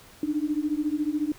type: beating tone pair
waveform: sine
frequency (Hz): 293.7 / 307.7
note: D4 / D#4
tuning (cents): 0 / -19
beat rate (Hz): 14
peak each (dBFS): -27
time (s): 0.23-1.32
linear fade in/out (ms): 2
effects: pink hiss -51 dBFS RMS until 1.38 s